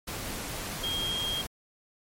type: tone in noise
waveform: sine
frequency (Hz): 3235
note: G#7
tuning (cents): -46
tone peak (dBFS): -29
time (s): 0.83-1.42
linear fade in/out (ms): 10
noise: pink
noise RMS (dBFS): -36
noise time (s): 0.07-1.47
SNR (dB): +4
effects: MP3 64 kbps